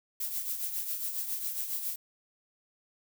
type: noise with tremolo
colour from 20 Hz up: violet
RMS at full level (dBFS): -32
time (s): 0.2-1.96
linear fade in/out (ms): 5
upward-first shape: triangle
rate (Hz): 7.3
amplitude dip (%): 60
effects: none

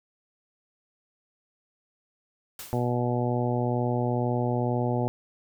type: noise with exponential decay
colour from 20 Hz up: white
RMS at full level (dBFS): -37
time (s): 2.59-3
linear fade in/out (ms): 2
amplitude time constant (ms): 88
type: harmonic tone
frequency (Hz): 122.1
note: B2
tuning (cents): -19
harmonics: 1 / 2 / 3 / 4 / 5 / 6 / 7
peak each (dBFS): -27 / -30 / -32 / -33 / -34 / -35 / -35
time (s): 2.73-5.08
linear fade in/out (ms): 0
effects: none

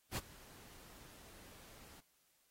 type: noise with ADSR envelope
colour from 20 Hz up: pink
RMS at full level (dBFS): -39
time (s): 0.11-2.01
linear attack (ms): 59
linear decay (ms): 34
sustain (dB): -20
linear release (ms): 18
effects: white hiss -75 dBFS RMS until 2.5 s + AAC 48 kbps

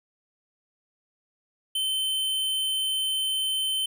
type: tone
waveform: square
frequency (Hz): 3079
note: G7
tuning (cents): -32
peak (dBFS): -25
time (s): 1.75-3.86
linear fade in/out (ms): 5
effects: none

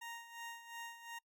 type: tone with tremolo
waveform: 20% pulse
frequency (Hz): 932.3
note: A#5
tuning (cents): 0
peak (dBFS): -39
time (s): 0.01-1.19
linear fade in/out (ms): 10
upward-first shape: sine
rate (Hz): 2.8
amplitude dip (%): 70
effects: noise-tail reverb RT60 0.1 s tail -26 dB re dry + MP3 96 kbps

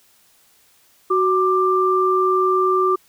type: tone pair together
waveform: sine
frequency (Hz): 372.6 / 1183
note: F#4 / D6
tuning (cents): +12 / +12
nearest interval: octave + minor sixth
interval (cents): 2000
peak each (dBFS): -17 / -17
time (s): 1.1-2.96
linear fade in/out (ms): 10
effects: white hiss -56 dBFS RMS until 3.08 s

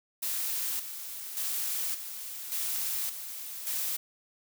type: noise with tremolo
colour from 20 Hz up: blue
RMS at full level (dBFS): -32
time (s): 0.22-3.97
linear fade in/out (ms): 10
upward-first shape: square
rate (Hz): 0.87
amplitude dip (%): 60
effects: none

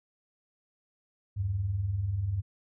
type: tone pair together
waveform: sine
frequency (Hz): 78.6 / 99.03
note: D#2 / G2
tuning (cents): +18 / +18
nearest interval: major third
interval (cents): 400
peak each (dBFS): -36 / -28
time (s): 1.36-2.42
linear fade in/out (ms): 20
effects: none

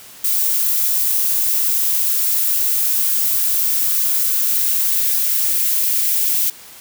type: noise with high-pass filter sweep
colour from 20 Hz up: violet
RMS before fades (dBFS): -17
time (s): 0.24-6.5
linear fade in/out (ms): 5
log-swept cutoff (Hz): 440 to 2200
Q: 1.4
effects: white hiss -40 dBFS RMS until 6.8 s + high-pass 60 Hz 12 dB/octave

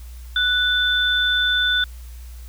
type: tone pair together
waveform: sine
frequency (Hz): 1480 / 3524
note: F#6 / A7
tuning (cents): 0 / +2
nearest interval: octave + minor third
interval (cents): 1502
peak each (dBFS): -19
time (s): 0.36-1.84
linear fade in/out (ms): 2
effects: added 60 Hz sine -34 dBFS peak until 2.48 s + white hiss -50 dBFS RMS until 2.48 s

